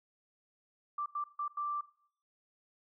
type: tone bursts at uneven times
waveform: sine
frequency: 1174.7 Hz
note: D6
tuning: in tune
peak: -33 dBFS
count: 4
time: 0.98-1.06 / 1.15-1.24 / 1.39-1.48 / 1.57-1.81 s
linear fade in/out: 5 ms
effects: noise-tail reverb RT60 0.6 s tail -19 dB re dry